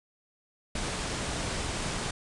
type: low-pass noise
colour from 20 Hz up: pink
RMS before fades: -33 dBFS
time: 0.75-2.11 s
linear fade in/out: 5 ms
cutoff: 9800 Hz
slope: 96 dB/octave
effects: none